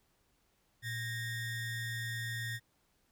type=ring-modulated tone; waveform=square; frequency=871 Hz; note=A5; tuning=18 cents flat; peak=-34 dBFS; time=0.82-2.6 s; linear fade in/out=50 ms; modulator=987 Hz; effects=pink hiss -74 dBFS RMS until 3.11 s